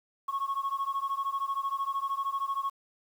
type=beating tone pair; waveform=sine; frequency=1093 / 1106 Hz; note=C#6 / C#6; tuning=-25 / -4 cents; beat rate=13 Hz; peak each=-30 / -31 dBFS; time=0.28-2.7 s; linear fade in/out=10 ms; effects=tanh soft clip ceiling -25 dBFS + 9-bit